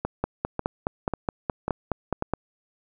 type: two click trains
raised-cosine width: 1 ms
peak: -12 / -10 dBFS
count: 5 / 11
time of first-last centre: 0.05-2.224 / 0.24-2.336 s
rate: 1.84 / 4.77 Hz
effects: none